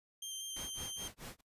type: tone with vibrato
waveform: 20% pulse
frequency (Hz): 3158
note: G7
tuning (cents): +12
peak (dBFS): -35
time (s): 0.22-1.08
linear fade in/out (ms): 5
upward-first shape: square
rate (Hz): 5.3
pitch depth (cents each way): 11
type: noise with tremolo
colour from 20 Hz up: pink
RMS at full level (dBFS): -46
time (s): 0.56-1.41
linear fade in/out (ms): 5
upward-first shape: sine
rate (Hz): 4.6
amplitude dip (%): 100
effects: noise-tail reverb RT60 0.1 s tail -23 dB re dry + resampled to 32000 Hz